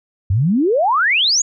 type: exponential sweep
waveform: sine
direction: up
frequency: 87.31 to 7050 Hz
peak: -12 dBFS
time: 0.3-1.42 s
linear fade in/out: 5 ms
effects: none